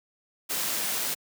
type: noise with amplitude modulation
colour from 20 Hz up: white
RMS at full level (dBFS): -28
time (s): 0.49-1.15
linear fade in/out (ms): 20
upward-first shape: sine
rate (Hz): 113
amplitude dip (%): 25
effects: high-pass 150 Hz 12 dB/octave